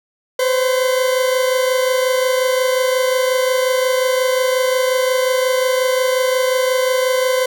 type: tone pair together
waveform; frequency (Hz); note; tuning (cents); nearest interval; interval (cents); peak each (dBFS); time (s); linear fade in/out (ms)
40% pulse; 510 / 535.6; C5 / C5; -44 / +40; minor second; 84; -14 / -21; 0.39-7.46; 5
effects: none